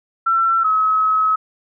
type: tone pair in turn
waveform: sine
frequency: 1346 / 1282.3 Hz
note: E6 / E6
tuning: +36 / -48 cents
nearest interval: minor second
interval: 84 cents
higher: first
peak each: -13 dBFS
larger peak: neither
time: 0.26-0.64 / 0.64-1.36 s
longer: second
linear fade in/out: 10 ms
effects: none